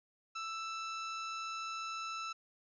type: tone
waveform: sawtooth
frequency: 1323 Hz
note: E6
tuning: 6 cents sharp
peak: -35 dBFS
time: 0.35-2.33 s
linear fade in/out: 10 ms
effects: resampled to 16000 Hz + 12-bit